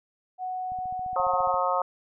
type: tone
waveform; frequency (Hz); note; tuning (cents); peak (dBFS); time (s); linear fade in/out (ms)
sine; 740; F#5; 0; -29; 0.38-1.56; 50
type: click train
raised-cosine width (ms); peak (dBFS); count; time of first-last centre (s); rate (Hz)
5; -36; 13; 0.72-1.542; 14.6
type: harmonic tone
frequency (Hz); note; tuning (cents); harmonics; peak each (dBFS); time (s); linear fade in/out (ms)
180; F#3; -47; 3 / 4 / 5 / 6 / 7; -29 / -29 / -29 / -29 / -29; 1.16-1.82; 2
effects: none